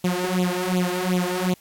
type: tone with flanger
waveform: sawtooth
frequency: 181.3 Hz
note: F#3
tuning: 35 cents flat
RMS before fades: -23 dBFS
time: 0.04-1.54 s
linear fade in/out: 5 ms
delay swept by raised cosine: 0.28 to 3.38 ms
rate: 2.7 Hz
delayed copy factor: +0.95
effects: white hiss -55 dBFS RMS until 1.6 s + AAC 64 kbps